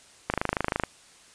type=click train; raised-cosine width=0.5 ms; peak=-9 dBFS; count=15; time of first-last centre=0.3-0.836 s; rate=26.1 Hz; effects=white hiss -54 dBFS RMS until 1.34 s + resampled to 22050 Hz